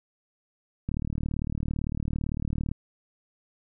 click train, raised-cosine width 5 ms, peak -17 dBFS, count 70, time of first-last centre 0.89-2.715 s, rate 37.8 Hz, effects none

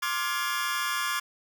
sawtooth chord, D half-diminished seventh, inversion third, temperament just, 1057.2 / 1174.7 / 1409.6 / 1691.5 Hz, C6 / D6 / F6 / Ab6, +18 / 0 / +16 / +31 cents, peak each -29 dBFS, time 0.02-1.2 s, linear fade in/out 10 ms, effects none

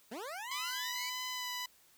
20% pulse linear sweep, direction up, 196.6 to 2338 Hz, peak -36 dBFS, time 0.11-1.1 s, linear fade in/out 10 ms
10% pulse tone with vibrato, 1000 Hz, B5, 21 cents sharp, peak -29 dBFS, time 0.51-1.66 s, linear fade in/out 5 ms, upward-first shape sine, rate 1.7 Hz, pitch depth 16 cents each way
effects white hiss -65 dBFS RMS until 1.97 s

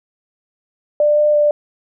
sine tone with pitch steps, 594 / 598 / 592 Hz, D5 / D5 / D5, +20 / +31 / +14 cents, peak -10 dBFS, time 1-1.51 s, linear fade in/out 2 ms, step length 170 ms, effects none

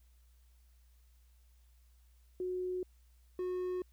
sine / triangle tone pair in turn, 365.6 / 364.3 Hz, F#4 / F#4, -21 / -27 cents, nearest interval unison, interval 6 cents, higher first, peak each -34 / -32 dBFS, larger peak second, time 2.4-2.83 / 3.39-3.82 s, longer neither, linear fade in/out 2 ms, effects added 60 Hz sine -61 dBFS peak until 3.92 s + white hiss -75 dBFS RMS until 3.92 s

